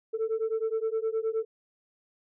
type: beating tone pair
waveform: sine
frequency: 440 / 449.6 Hz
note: A4 / A4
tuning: 0 / +37 cents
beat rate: 9.6 Hz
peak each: -28 dBFS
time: 0.13-1.45 s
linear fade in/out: 20 ms
effects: tanh soft clip ceiling -23 dBFS